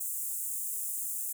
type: high-pass noise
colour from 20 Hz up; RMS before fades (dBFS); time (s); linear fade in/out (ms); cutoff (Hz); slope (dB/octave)
pink; -35; 0-1.33; 10; 7500; 48
effects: none